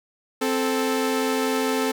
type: tone pair together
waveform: sawtooth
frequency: 261.6 / 438.6 Hz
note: C4 / A4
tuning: 0 / -6 cents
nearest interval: major sixth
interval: 894 cents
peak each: -20 dBFS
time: 0.41-1.92 s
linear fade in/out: 10 ms
effects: none